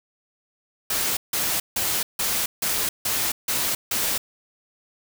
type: noise bursts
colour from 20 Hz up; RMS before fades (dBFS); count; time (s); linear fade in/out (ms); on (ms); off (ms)
white; -24; 8; 0.9-4.18; 5; 270; 160
effects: none